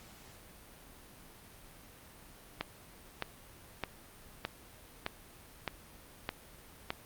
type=click train; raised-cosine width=0.3 ms; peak=-17 dBFS; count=8; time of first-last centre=2.61-6.904 s; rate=1.63 Hz; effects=pink hiss -55 dBFS RMS until 7.05 s + Opus 48 kbps